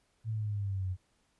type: exponential sweep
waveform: sine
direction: down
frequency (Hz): 112.9 to 90.5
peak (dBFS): -31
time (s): 0.24-0.97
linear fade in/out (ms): 50
effects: pink hiss -73 dBFS RMS until 1.39 s + resampled to 24000 Hz